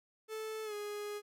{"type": "tone with pitch glide", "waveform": "45% pulse", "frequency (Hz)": [437.2, 414.8], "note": ["A4", "G#4"], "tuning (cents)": [-11, -2], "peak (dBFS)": -39, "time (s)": [0.28, 1.22], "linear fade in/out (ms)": 50, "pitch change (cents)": -91, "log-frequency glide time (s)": [0.64, 0.74], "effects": []}